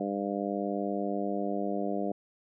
harmonic tone, 100.3 Hz, G2, 40 cents sharp, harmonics 2 / 3 / 4 / 5 / 6 / 7, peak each -34 / -35 / -37 / -38 / -37 / -37 dBFS, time 0-2.12 s, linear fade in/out 5 ms, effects none

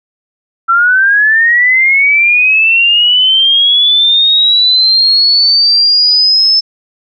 sine linear sweep, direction up, 1336 to 5274 Hz, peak -5 dBFS, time 0.68-6.61 s, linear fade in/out 20 ms, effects none

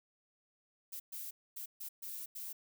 violet noise bursts at uneven times, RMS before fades -44 dBFS, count 6, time 0.92-1 / 1.12-1.31 / 1.56-1.66 / 1.8-1.89 / 2.02-2.26 / 2.35-2.53 s, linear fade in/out 10 ms, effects none

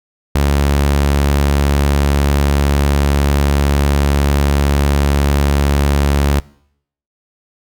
sawtooth tone, 71 Hz, C#2, 42 cents sharp, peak -7 dBFS, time 0.35-6.4 s, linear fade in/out 5 ms, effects noise-tail reverb RT60 0.7 s tail -23 dB re dry

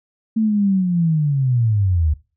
sine linear sweep, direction down, 224.4 to 72.3 Hz, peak -14 dBFS, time 0.36-2.14 s, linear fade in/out 10 ms, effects noise-tail reverb RT60 0.3 s tail -18 dB re dry

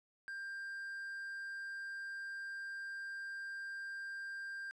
triangle tone, 1590 Hz, G6, 24 cents sharp, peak -40 dBFS, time 0.28-4.71 s, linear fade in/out 0 ms, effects resampled to 24000 Hz

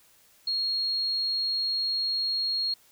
sine tone, 4280 Hz, C8, 38 cents sharp, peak -25 dBFS, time 0.47-2.74 s, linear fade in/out 5 ms, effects white hiss -60 dBFS RMS until 2.91 s

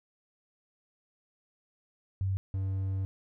sine / triangle tone pair in turn, 96 / 96 Hz, G2 / G2, -36 / -36 cents, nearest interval unison, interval 0 cents, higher neither, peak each -27 dBFS, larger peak neither, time 2.21-2.37 / 2.54-3.05 s, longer second, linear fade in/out 0 ms, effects none

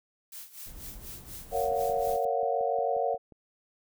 blue noise with tremolo, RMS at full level -42 dBFS, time 0.32-2.25 s, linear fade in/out 5 ms, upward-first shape sine, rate 4.1 Hz, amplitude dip 80%
brown noise, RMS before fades -47 dBFS, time 0.66-2.17 s, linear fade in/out 10 ms
sine chord, Gb major seventh, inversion first, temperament just, 462.5 / 555 / 693.7 / 740 Hz, Bb4 / Db5 / F5 / Gb5, -14 / +2 / -12 / 0 cents, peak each -31 dBFS, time 1.51-3.18 s, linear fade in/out 50 ms
click train, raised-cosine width 2 ms, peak -38 dBFS, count 11, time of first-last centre 1.54-3.323 s, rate 5.61 Hz
effects none

